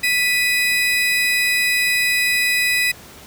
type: tone pair together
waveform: 35% pulse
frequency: 1977.5 / 2503 Hz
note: B6 / D#7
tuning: +2 / +10 cents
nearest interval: major third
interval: 408 cents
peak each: -17 / -17 dBFS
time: 0.03-2.92 s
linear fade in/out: 10 ms
effects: pink hiss -41 dBFS RMS until 3.26 s + high-pass 60 Hz 12 dB/octave